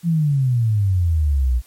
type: exponential sweep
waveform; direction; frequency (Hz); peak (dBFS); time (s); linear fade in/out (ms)
sine; down; 174.2 to 58.27; -14; 0.03-1.62; 50
effects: white hiss -52 dBFS RMS until 1.66 s + MP3 64 kbps